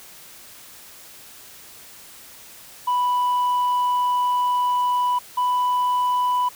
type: tone pair in turn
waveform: sine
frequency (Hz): 987.8 / 991.6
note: B5 / B5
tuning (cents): 0 / +7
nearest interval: unison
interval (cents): 7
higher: second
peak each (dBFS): -15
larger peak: neither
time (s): 2.87-5.19 / 5.37-6.49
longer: first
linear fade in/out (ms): 10
effects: tanh soft clip ceiling -17 dBFS + white hiss -44 dBFS RMS until 6.55 s

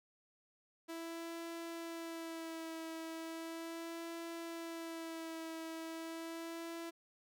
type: tone with vibrato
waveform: sawtooth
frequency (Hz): 329.6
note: E4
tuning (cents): 0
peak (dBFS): -39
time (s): 0.88-6.91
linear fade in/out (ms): 20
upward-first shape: sine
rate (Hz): 0.37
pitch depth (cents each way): 25
effects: none

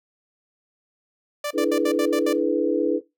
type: tone bursts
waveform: sawtooth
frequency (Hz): 587.3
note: D5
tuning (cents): 0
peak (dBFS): -21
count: 7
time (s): 1.44-2.33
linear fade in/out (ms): 5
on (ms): 68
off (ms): 69
type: chord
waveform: sine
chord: E dominant seventh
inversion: third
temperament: equal with one note detuned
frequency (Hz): 293.7 / 329.6 / 424.8 / 493.9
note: D4 / E4 / G#4 / B4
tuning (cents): 0 / 0 / +39 / 0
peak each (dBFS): -24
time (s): 1.53-3.01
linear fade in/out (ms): 50
effects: noise-tail reverb RT60 0.2 s tail -18 dB re dry

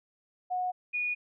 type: tone pair in turn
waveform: sine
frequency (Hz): 730 / 2455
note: F#5 / D#7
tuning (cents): -24 / -24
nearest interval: octave + major sixth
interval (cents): 2100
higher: second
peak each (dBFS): -28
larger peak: neither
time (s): 0.5-0.72 / 0.93-1.15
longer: neither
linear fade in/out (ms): 20
effects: none

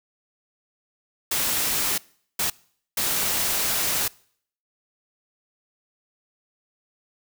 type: noise bursts at uneven times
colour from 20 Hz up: white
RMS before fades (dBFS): -24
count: 3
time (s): 1.31-1.98 / 2.39-2.5 / 2.97-4.08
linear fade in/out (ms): 5
effects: noise-tail reverb RT60 0.6 s tail -24 dB re dry

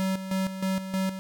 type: tone with tremolo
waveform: square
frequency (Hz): 190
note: F#3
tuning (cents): +46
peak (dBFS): -25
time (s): 0-1.19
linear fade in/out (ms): 0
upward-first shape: square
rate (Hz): 3.2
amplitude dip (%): 65
effects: none

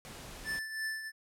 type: noise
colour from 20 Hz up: pink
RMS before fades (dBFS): -47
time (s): 0.05-0.59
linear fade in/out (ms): 0
type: tone with tremolo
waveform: square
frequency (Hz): 1758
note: A6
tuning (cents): -2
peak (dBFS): -33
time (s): 0.44-1.12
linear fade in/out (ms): 50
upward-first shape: triangle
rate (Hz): 3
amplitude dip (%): 65
effects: low-pass 12000 Hz 12 dB/octave

